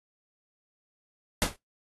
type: noise with exponential decay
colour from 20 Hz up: pink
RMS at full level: -20 dBFS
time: 1.42-1.56 s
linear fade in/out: 0 ms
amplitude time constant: 30 ms
effects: noise-tail reverb RT60 0.2 s tail -26 dB re dry + AAC 32 kbps